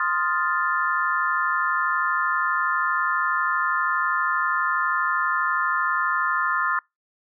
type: chord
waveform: sine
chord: F dominant seventh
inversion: second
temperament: equal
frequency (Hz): 1046.5 / 1244.5 / 1396.9 / 1760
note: C6 / Eb6 / F6 / A6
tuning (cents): 0 / 0 / 0 / 0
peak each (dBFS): -26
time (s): 0-6.79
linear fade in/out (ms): 2
effects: noise-tail reverb RT60 0.2 s tail -26 dB re dry